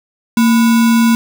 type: tone with sample-and-hold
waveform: sine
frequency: 229.8 Hz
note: A#3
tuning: 25 cents flat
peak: -7 dBFS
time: 0.37-1.15 s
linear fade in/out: 2 ms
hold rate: 1225 Hz
effects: none